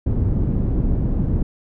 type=low-pass noise; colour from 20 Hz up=pink; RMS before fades=-19 dBFS; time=0.06-1.43 s; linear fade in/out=5 ms; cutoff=230 Hz; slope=12 dB/octave; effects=none